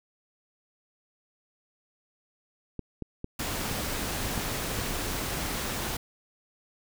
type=clicks; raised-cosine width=3 ms; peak=-21 dBFS; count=7; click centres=2.793 / 3.023 / 3.244 / 3.713 / 4.377 / 4.788 / 4.908 s
type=noise; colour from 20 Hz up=pink; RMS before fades=-32 dBFS; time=3.39-5.97 s; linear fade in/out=5 ms
effects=none